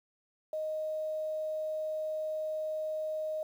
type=tone; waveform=sine; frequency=622.3 Hz; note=D#5; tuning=in tune; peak=-32 dBFS; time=0.53-3.43 s; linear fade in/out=2 ms; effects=10-bit